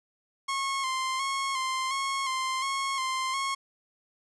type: tone with vibrato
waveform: sawtooth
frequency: 1068 Hz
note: C6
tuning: 35 cents sharp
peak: -24 dBFS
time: 0.48-3.55 s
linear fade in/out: 10 ms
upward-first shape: square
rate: 1.4 Hz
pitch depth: 36 cents each way
effects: resampled to 22050 Hz + 10-bit